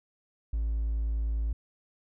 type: tone with hard clipping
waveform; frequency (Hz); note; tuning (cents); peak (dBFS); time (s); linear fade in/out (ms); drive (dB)
triangle; 55; A1; 0; -27; 0.53-1.53; 5; 4
effects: none